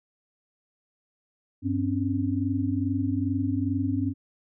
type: tone cluster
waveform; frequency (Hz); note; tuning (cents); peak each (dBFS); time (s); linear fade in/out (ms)
sine; 97.9 / 259.2 / 281.6; G2 / C4 / C#4; -2 / -16 / +27; -28; 1.62-4.14; 50
effects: none